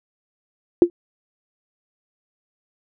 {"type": "tone with exponential decay", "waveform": "sine", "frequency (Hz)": 346.7, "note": "F4", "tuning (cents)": -13, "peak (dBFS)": -3, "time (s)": [0.82, 0.9], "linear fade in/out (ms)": 1, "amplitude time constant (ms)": 16, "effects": []}